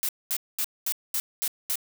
blue noise bursts, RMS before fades -27 dBFS, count 7, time 0.03-1.756 s, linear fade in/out 0 ms, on 58 ms, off 220 ms, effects none

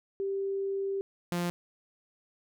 sine / sawtooth tone pair in turn, 392 / 174.62 Hz, G4 / F3, 0 / 0 cents, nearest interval octave + major second, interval 1400 cents, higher first, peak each -29 / -25 dBFS, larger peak second, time 0.2-1.01 / 1.32-1.5 s, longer first, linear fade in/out 0 ms, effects none

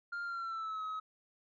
sine tone with pitch glide, 1400 to 1276.4 Hz, F6 to D#6, +4 to +44 cents, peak -34 dBFS, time 0.12-1 s, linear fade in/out 10 ms, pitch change -160 cents, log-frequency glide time 0.24-0.83 s, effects tanh soft clip ceiling -36 dBFS

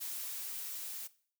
blue noise with level ramp, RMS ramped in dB -40 to -43 dBFS, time 0-1.08 s, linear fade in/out 20 ms, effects noise-tail reverb RT60 0.5 s tail -18 dB re dry

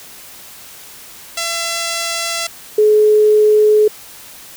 5% pulse / sine tone pair in turn, 674 / 425.3 Hz, E5 / G#4, +38 / +41 cents, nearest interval minor sixth, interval 797 cents, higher first, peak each -7 dBFS, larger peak neither, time 1.37-2.47 / 2.78-3.88 s, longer neither, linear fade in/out 5 ms, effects white hiss -37 dBFS RMS until 4.56 s

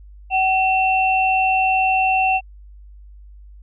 sine tone pair together, 757.7 / 2700 Hz, F#5 / E7, +41 / +41 cents, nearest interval octave + minor seventh, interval 2200 cents, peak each -16 / -19 dBFS, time 0.3-2.41 s, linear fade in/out 50 ms, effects added 50 Hz sine -39 dBFS peak until 3.62 s

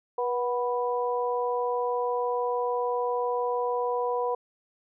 sine tone cluster, 486.8 / 740 / 986 Hz, B4 / F#5 / B5, -25 / 0 / -3 cents, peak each -27 / -33 / -30 dBFS, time 0.18-4.35 s, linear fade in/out 5 ms, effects none

